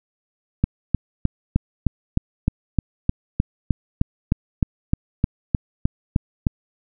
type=click train; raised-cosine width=5 ms; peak=-4 dBFS; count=20; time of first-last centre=0.64-6.468 s; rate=3.26 Hz; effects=none

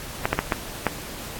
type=clicks; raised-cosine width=0.5 ms; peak=-4 dBFS; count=5; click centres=0.255 / 0.33 / 0.39 / 0.522 / 0.867 s; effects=pink hiss -36 dBFS RMS until 1.39 s + AAC 64 kbps

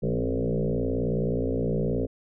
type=tone with frequency modulation; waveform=sine; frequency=146.9 Hz; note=D3; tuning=1 cent sharp; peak=-23 dBFS; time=0.02-2.07 s; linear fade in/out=20 ms; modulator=59.1 Hz; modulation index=6.5; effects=none

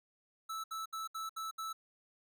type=tone bursts; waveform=square; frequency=1313 Hz; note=E6; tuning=7 cents flat; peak=-39 dBFS; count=6; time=0.49-1.73 s; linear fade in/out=10 ms; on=150 ms; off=68 ms; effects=none

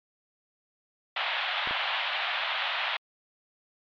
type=band-pass noise; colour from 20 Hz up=white; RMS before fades=-30 dBFS; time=1.16-2.97 s; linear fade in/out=5 ms; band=630 to 3600 Hz; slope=48 dB/octave
type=clicks; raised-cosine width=1 ms; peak=-23 dBFS; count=2; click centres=1.674 / 1.71 s
effects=MP3 96 kbps

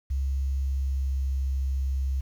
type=tone with pitch glide; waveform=sine; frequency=67.5 to 66.84 Hz; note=C#2 to C2; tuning=-45 to +38 cents; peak=-24 dBFS; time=0.1-2.21 s; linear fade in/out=10 ms; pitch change=-17 cents; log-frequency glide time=0.62-1.37 s; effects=9-bit

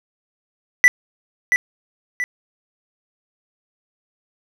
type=tone with echo; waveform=triangle; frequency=1975.5 Hz; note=B6; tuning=in tune; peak=-4 dBFS; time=0.84-0.88 s; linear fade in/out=0 ms; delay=680 ms; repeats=2; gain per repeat=-7 dB; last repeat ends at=2.24 s; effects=none

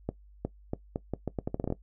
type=accelerating click train; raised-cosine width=2 ms; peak=-17 dBFS; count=14; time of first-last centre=0.09-1.724 s; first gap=360 ms; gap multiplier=0.79; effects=noise-tail reverb RT60 0.1 s tail -18 dB re dry + added 50 Hz sine -52 dBFS peak until 1.82 s

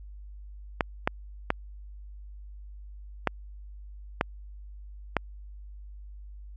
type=clicks; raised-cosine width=0.5 ms; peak=-7 dBFS; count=6; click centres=0.808 / 1.075 / 1.504 / 3.273 / 4.211 / 5.167 s; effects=added 50 Hz sine -41 dBFS peak until 6.56 s + MP3 96 kbps

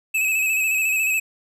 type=tone with vibrato; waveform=square; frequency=2581 Hz; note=E7; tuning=37 cents flat; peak=-19 dBFS; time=0.14-1.2 s; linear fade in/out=10 ms; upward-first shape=square; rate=14 Hz; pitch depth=32 cents each way; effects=9-bit

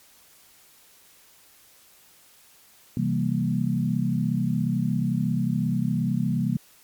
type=chord; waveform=sine; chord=C dominant seventh; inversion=none; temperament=equal; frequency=130.81 / 164.81 / 196 / 233.1 Hz; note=C3 / E3 / G3 / Bb3; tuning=0 / 0 / 0 / 0 cents; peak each=-27 dBFS; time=2.97-6.57 s; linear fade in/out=2 ms; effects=white hiss -55 dBFS RMS until 6.83 s + MP3 96 kbps

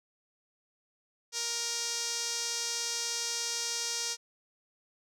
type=tone with band-pass filter; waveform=sawtooth; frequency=468.4 Hz; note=A#4; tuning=8 cents sharp; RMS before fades=-34 dBFS; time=1.32-4.17 s; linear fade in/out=50 ms; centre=5800 Hz; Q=2.7; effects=none

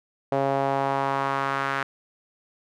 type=tone with band-pass filter sweep; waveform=sawtooth; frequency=137.1 Hz; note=C#3; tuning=19 cents flat; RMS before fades=-25 dBFS; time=0.32-1.83 s; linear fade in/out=2 ms; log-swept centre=610 to 1500 Hz; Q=2.1; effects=none

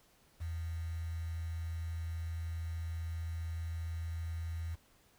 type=tone with quantisation; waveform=sine; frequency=82.41 Hz; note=E2; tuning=in tune; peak=-36 dBFS; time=0.4-4.76 s; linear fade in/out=20 ms; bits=9; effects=pink hiss -67 dBFS RMS until 5.18 s

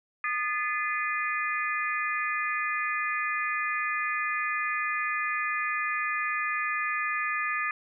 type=harmonic tone with a mistuned harmonic; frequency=408.8 Hz; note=G#4; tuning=27 cents flat; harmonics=3 / 4 / 5 / 6; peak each=-31 / -32 / -33 / -34 dBFS; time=0.24-7.71 s; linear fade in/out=2 ms; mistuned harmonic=4; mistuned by=+100 cents; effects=none

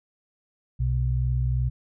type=tone pair together; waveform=sine; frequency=62.8 / 125.6 Hz; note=B1 / B2; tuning=+30 / +30 cents; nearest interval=octave; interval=1200 cents; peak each=-24 dBFS; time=0.79-1.7 s; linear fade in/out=20 ms; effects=none

